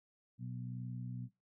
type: harmonic tone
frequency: 61.6 Hz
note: B1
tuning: 4 cents flat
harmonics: 2 / 3 / 4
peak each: -42 / -46 / -51 dBFS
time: 0.38-1.29 s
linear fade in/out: 50 ms
effects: noise-tail reverb RT60 0.2 s tail -17 dB re dry